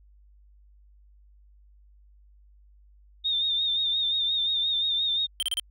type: tone with vibrato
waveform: sine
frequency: 3652 Hz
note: A#7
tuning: 36 cents flat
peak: -23 dBFS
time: 3.24-5.27 s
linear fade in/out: 20 ms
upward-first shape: sine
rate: 5.7 Hz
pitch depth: 50 cents each way
type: tone bursts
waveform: square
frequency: 3136 Hz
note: G7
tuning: in tune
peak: -25 dBFS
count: 4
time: 5.4-5.597 s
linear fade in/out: 0 ms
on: 26 ms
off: 31 ms
effects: added 50 Hz sine -53 dBFS peak until 5.7 s